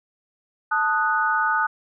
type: chord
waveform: sine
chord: D# diminished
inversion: second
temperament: equal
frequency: 880 / 1244.5 / 1480 Hz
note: A5 / D#6 / F#6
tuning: 0 / 0 / 0 cents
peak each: -24 / -23 / -22 dBFS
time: 0.71-1.67 s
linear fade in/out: 10 ms
effects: none